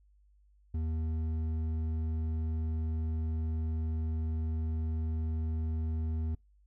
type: tone with hard clipping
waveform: sine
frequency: 79.8 Hz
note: D#2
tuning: 44 cents sharp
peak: -32 dBFS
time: 0.74-6.35 s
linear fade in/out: 5 ms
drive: 7 dB
effects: noise-tail reverb RT60 0.2 s tail -26 dB re dry + added 50 Hz sine -61 dBFS peak until 6.66 s